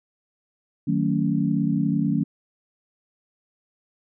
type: chord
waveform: sine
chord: D# half-diminished seventh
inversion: none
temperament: just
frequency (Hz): 155.56 / 186.68 / 224 / 280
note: D#3 / F#3 / A3 / C#4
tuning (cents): 0 / +16 / +31 / +18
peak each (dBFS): -25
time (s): 0.87-2.24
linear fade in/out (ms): 10
effects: none